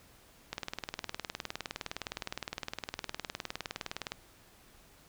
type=click train; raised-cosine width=0.2 ms; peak=-18 dBFS; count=71; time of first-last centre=0.53-4.12 s; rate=19.5 Hz; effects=pink hiss -60 dBFS RMS until 5.08 s